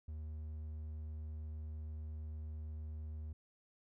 triangle tone, 77.2 Hz, D#2, 13 cents flat, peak -40 dBFS, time 0.08-3.33 s, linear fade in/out 5 ms, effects none

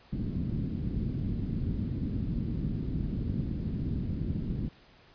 white low-pass noise, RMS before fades -32 dBFS, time 0.12-4.69 s, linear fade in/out 10 ms, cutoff 240 Hz, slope 24 dB/octave, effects pink hiss -58 dBFS RMS until 5.14 s + resampled to 11025 Hz

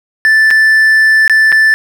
triangle tone with dropouts, 1760 Hz, A6, in tune, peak -3 dBFS, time 0.25-1.74 s, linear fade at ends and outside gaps 0 ms, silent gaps 0.505-0.51 / 1.278-1.297 / 1.519-1.525 s, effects none

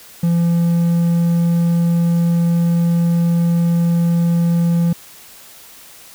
triangle tone, 170 Hz, F3, 46 cents flat, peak -10 dBFS, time 0.23-4.93 s, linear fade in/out 5 ms, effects white hiss -41 dBFS RMS until 6.14 s

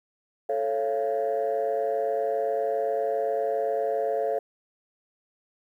sine chord, A augmented, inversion none, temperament just, 440 / 550 / 687.5 Hz, A4 / C#5 / E#5, 0 / -14 / -27 cents, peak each -27 dBFS, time 0.49-4.39 s, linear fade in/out 5 ms, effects tanh soft clip ceiling -18 dBFS + 10-bit

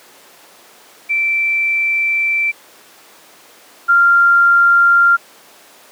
sine tone pair in turn, 2337 / 1389.6 Hz, D7 / F6, -9 / -9 cents, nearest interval major sixth, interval 900 cents, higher first, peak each -13 / -7 dBFS, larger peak second, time 1.09-2.52 / 3.88-5.17 s, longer first, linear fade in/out 20 ms, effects pink hiss -43 dBFS RMS until 5.91 s + high-pass 400 Hz 12 dB/octave

